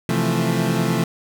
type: chord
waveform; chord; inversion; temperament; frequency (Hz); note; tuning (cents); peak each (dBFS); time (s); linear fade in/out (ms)
30% pulse; F major seventh; second; equal; 130.81 / 164.81 / 174.61 / 220; C3 / E3 / F3 / A3; 0 / 0 / 0 / 0; -21; 0.09-1.04; 2
effects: none